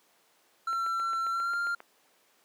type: tone with pitch glide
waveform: triangle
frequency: 1351 to 1394.6 Hz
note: E6 to F6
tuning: +42 to -3 cents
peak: -26 dBFS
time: 0.67-1.75 s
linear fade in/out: 5 ms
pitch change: +55 cents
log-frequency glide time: 1.31-1.56 s
type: click train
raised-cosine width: 0.5 ms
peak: -29 dBFS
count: 9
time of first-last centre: 0.73-1.804 s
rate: 7.45 Hz
effects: pink hiss -65 dBFS RMS until 2.44 s + high-pass 400 Hz 12 dB/octave